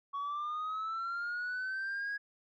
sine linear sweep, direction up, 1114 to 1661.2 Hz, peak -32 dBFS, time 0.13-2.18 s, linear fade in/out 20 ms, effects tanh soft clip ceiling -33 dBFS

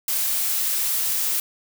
blue noise, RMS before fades -23 dBFS, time 0.08-1.4 s, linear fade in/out 2 ms, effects none

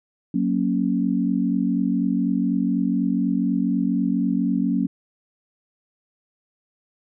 sine chord, F# major, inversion none, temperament equal, 185 / 233.1 / 277.2 Hz, F#3 / A#3 / C#4, 0 / 0 / 0 cents, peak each -23 dBFS, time 0.34-4.87 s, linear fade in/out 5 ms, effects none

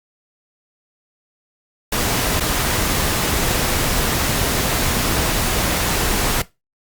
pink noise with dropouts, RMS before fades -19 dBFS, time 1.92-6.42 s, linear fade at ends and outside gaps 5 ms, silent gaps 2.399-2.405 s, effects noise-tail reverb RT60 0.2 s tail -18 dB re dry + Opus 48 kbps

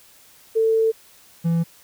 sine / triangle tone pair in turn, 446.3 / 167.17 Hz, A4 / E3, +25 / +25 cents, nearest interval octave + perfect fourth, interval 1700 cents, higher first, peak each -15 dBFS, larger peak neither, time 0.55-0.92 / 1.44-1.64 s, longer first, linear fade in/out 20 ms, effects white hiss -51 dBFS RMS until 1.83 s

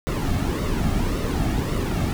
brown noise with flanger, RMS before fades -23 dBFS, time 0.07-2.13 s, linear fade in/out 0 ms, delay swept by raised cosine 1.2 to 2.07 ms, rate 1.8 Hz, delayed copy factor -0.6, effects none

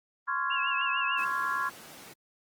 sine chord, Db major seventh, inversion third, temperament just, 1039.4 / 1108.7 / 1385.9 / 1663.1 Hz, C6 / Db6 / F6 / Ab6, -12 / 0 / -14 / +2 cents, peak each -33 dBFS, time 0.27-1.7 s, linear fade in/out 20 ms
sine tone with vibrato, 2702 Hz, E7, 42 cents sharp, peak -31 dBFS, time 0.5-1.25 s, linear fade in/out 10 ms, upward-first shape triangle, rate 6.7 Hz, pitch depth 100 cents each way
pink noise, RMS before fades -47 dBFS, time 1.17-2.14 s, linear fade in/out 20 ms
effects high-pass 200 Hz 12 dB/octave + Opus 24 kbps

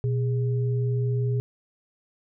sine tone pair together, 122.67 / 410 Hz, B2 / G#4, -11 / -22 cents, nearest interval octave + major sixth, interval 2089 cents, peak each -22 / -32 dBFS, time 0.04-1.4 s, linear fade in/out 0 ms, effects none

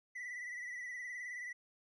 triangle tone with vibrato, 1968 Hz, B6, 7 cents flat, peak -40 dBFS, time 0.15-1.53 s, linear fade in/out 10 ms, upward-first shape sine, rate 19 Hz, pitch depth 50 cents each way, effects resampled to 22050 Hz

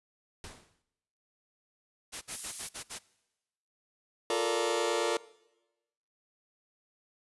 pink noise with exponential decay, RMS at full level -42 dBFS, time 0.44-0.82 s, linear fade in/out 1 ms, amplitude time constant 82 ms
white noise bursts, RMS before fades -39 dBFS, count 6, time 2.12-2.99 s, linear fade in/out 20 ms, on 95 ms, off 60 ms
violet noise, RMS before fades -35 dBFS, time 2.31-2.69 s, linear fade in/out 5 ms
sawtooth chord, Bb major seventh, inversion second, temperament just, 349.6 / 437 / 466.2 / 582.7 Hz, F4 / A4 / Bb4 / D5, +2 / -12 / 0 / -14 cents, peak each -30 / -29 / -28 / -30 dBFS, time 4.3-5.17 s, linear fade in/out 2 ms
effects noise-tail reverb RT60 1.0 s tail -21 dB re dry + resampled to 24000 Hz

